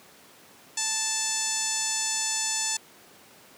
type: tone with low-pass filter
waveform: 5% pulse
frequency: 880 Hz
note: A5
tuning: in tune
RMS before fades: -28 dBFS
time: 0.77-2.77 s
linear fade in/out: 5 ms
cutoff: 7300 Hz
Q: 3.1
effects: pink hiss -52 dBFS RMS until 3.57 s + high-pass 200 Hz 12 dB/octave